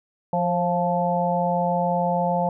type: harmonic tone with a mistuned harmonic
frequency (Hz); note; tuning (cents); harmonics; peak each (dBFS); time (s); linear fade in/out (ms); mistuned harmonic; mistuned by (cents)
174.61; F3; 0; 1 / 3 / 4 / 5; -25 / -25 / -25 / -25; 0.33-2.49; 2; 3; +27
effects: none